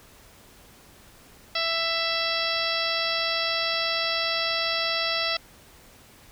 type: harmonic tone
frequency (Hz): 663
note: E5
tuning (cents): +10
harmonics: 1 / 2 / 3 / 4 / 5 / 6 / 7 / 8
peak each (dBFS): -32 / -32 / -32 / -32 / -32 / -32 / -32 / -32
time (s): 1.55-5.37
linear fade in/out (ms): 5
effects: pink hiss -52 dBFS RMS until 6.31 s